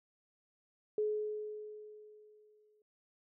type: tone with exponential decay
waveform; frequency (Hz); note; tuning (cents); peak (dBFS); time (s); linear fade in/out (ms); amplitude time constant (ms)
sine; 424.6; G#4; +38; -29; 0.98-2.82; 2; 400
effects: none